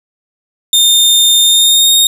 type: tone with pitch glide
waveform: sawtooth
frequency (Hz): 3632 to 3704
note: A#7 to A#7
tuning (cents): -46 to -12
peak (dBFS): -3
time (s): 0.73-2.07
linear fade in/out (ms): 2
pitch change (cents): +34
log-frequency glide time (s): 1.41-1.93
effects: none